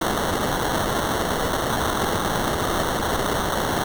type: noise with sample-and-hold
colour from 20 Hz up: white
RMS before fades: -23 dBFS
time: 0.01-3.84 s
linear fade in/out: 5 ms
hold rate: 2450 Hz
effects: none